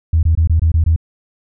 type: tone bursts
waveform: sine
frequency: 81 Hz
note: E2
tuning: 30 cents flat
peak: -8 dBFS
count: 7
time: 0.13-0.962 s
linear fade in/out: 5 ms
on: 100 ms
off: 22 ms
effects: tanh soft clip ceiling -4 dBFS